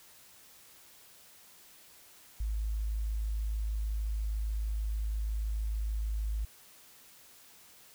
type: tone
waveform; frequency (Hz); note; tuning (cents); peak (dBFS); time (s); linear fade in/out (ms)
sine; 53.2; G#1; +42; -30; 2.4-6.45; 5
effects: white hiss -57 dBFS RMS until 7.94 s